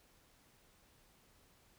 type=silence; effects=pink hiss -68 dBFS RMS until 1.78 s